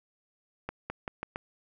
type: accelerating click train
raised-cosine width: 0.5 ms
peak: -19 dBFS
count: 5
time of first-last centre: 0.69-1.359 s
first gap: 210 ms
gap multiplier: 0.85
effects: none